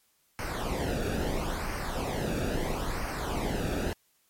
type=noise with flanger; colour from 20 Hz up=brown; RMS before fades=-31 dBFS; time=0.39-3.93 s; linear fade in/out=0 ms; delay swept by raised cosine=0.27 to 0.98 ms; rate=0.75 Hz; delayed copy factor=-0.7; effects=white hiss -69 dBFS RMS until 4.29 s + MP3 64 kbps